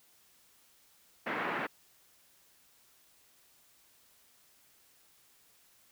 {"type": "band-pass noise", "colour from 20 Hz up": "white", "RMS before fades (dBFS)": -35, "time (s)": [1.26, 1.67], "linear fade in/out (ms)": 10, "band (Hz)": [180, 2000], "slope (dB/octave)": 24, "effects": ["white hiss -65 dBFS RMS until 5.91 s"]}